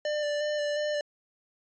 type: tone with vibrato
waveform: square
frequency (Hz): 593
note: D5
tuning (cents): +17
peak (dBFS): -28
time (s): 0.05-1.01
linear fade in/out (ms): 2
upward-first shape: square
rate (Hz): 2.8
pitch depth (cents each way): 15
effects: resampled to 16000 Hz